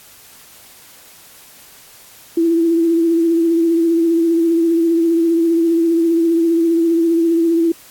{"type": "tone with vibrato", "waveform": "sine", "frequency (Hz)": 333, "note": "E4", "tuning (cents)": 18, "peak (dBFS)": -11, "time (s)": [2.37, 7.72], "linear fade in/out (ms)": 5, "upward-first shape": "triangle", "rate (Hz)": 15, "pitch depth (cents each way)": 38, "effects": ["white hiss -43 dBFS RMS until 7.9 s", "AAC 64 kbps"]}